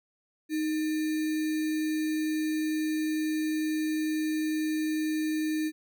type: tone with sample-and-hold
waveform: sine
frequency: 311.1 Hz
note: D#4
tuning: in tune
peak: -26 dBFS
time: 0.49-5.72 s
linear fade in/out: 50 ms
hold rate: 2100 Hz
effects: none